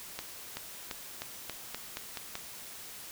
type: accelerating click train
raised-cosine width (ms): 0.2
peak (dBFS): -19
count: 9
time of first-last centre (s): 0.19-2.354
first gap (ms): 380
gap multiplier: 0.9
effects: white hiss -46 dBFS RMS until 3.11 s